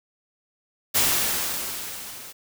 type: noise with level ramp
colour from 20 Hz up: white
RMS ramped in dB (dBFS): -19 to -41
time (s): 0.94-2.33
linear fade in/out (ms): 20
effects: none